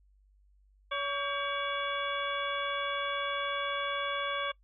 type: harmonic tone with a mistuned harmonic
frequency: 566 Hz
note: C#5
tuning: 36 cents sharp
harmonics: 1 / 2 / 3 / 4 / 5 / 6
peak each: -37 / -34 / -39 / -39 / -46 / -39 dBFS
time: 0.91-4.52 s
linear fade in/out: 10 ms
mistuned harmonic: 3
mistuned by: -110 cents
effects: noise-tail reverb RT60 0.1 s tail -21 dB re dry + added 49 Hz sine -61 dBFS peak until 4.63 s